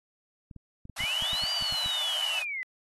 clicks, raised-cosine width 5 ms, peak -32 dBFS, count 12, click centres 0.512 / 0.563 / 0.854 / 0.897 / 1.006 / 1.038 / 1.224 / 1.332 / 1.438 / 1.624 / 1.725 / 1.861 s
pink high-pass noise, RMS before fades -39 dBFS, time 0.96-2.43 s, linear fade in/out 10 ms, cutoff 600 Hz, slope 96 dB/octave
sine linear two-way sweep, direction up then down, 1975.5 to 4789 to 1975.5 Hz, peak -31 dBFS, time 0.99-2.63 s, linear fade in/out 0 ms, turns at 1.51 s
sine tone, 2960 Hz, F#7, in tune, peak -30 dBFS, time 1-2.4 s, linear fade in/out 5 ms
effects AAC 32 kbps

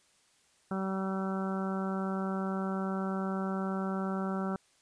harmonic tone, 191.5 Hz, G3, 40 cents flat, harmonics 1 / 2 / 3 / 4 / 5 / 6 / 7 / 8, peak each -32 / -39 / -42 / -42 / -46 / -47 / -41 / -50 dBFS, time 0.71-4.56 s, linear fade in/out 2 ms, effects white hiss -67 dBFS RMS until 4.81 s + resampled to 22050 Hz

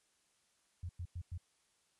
sine tone bursts, 87.31 Hz, F2, in tune, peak -39 dBFS, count 4, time 0.83-1.378 s, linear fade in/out 5 ms, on 62 ms, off 100 ms, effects white hiss -75 dBFS RMS until 1.99 s + resampled to 24000 Hz

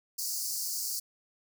pink high-pass noise, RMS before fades -34 dBFS, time 0.18-1 s, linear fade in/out 10 ms, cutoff 4500 Hz, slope 96 dB/octave, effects none

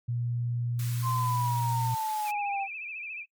sine tone, 119.8 Hz, A#2, 48 cents sharp, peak -27 dBFS, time 0.08-1.95 s, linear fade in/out 10 ms
white high-pass noise, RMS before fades -42 dBFS, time 0.79-2.31 s, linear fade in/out 2 ms, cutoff 1000 Hz, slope 48 dB/octave
sine exponential sweep, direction down, 1055 to 780 Hz, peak -28 dBFS, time 1.02-2.68 s, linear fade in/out 50 ms
sine tone with vibrato, 2489 Hz, D#7, in tune, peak -35 dBFS, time 2.24-3.26 s, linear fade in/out 50 ms, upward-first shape sine, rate 14 Hz, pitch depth 97 cents each way
effects noise-tail reverb RT60 0.1 s tail -23 dB re dry + MP3 96 kbps

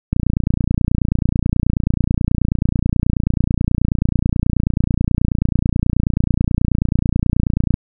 click train, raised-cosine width 5 ms, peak -3 dBFS, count 224, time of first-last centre 0.13-7.741 s, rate 29.3 Hz, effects none

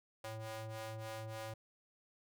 sawtooth ring-modulated tone, 221.8 Hz, A3, 14 cents sharp, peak -36 dBFS, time 0.24-1.54 s, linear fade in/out 5 ms, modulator 331 Hz, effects none

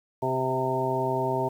harmonic tone with a mistuned harmonic, 130.3 Hz, C3, 7 cents flat, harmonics 1 / 2 / 3 / 4 / 5 / 6 / 7, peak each -32 / -35 / -29 / -37 / -30 / -38 / -29 dBFS, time 0.22-1.49 s, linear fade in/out 10 ms, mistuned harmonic 4, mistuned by -15 cents, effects 9-bit

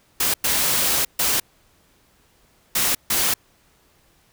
white noise bursts at uneven times, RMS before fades -20 dBFS, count 5, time 0.2-0.34 / 0.44-1.05 / 1.19-1.4 / 2.75-2.95 / 3.1-3.34 s, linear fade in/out 5 ms, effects pink hiss -59 dBFS RMS until 4.32 s

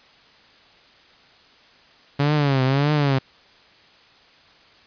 sawtooth tone with vibrato, 140 Hz, C#3, 18 cents sharp, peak -13 dBFS, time 2.19-3.19 s, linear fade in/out 10 ms, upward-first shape triangle, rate 1.7 Hz, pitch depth 150 cents each way, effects white hiss -52 dBFS RMS until 4.86 s + resampled to 11025 Hz

